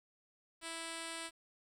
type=tone with low-pass filter; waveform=5% pulse; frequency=329.6 Hz; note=E4; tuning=in tune; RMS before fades=-44 dBFS; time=0.61-1.31 s; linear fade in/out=50 ms; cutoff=8200 Hz; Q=3.5; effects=11-bit